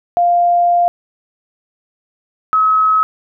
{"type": "tone pair in turn", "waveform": "sine", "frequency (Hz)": [698.5, 1281.8], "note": ["F5", "E6"], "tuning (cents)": [0, -49], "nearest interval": "major seventh", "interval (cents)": 1051, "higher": "second", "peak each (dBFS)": -9, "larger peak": "neither", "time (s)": [[0.17, 0.88], [2.53, 3.03]], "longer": "first", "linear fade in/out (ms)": 0, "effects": []}